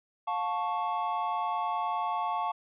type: chord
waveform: triangle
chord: F augmented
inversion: none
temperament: equal with one note detuned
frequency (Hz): 709.8 / 880 / 1108.7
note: F5 / A5 / C#6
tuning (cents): +28 / 0 / 0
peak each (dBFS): -32 / -30 / -31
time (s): 0.27-2.52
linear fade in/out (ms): 10
effects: resampled to 8000 Hz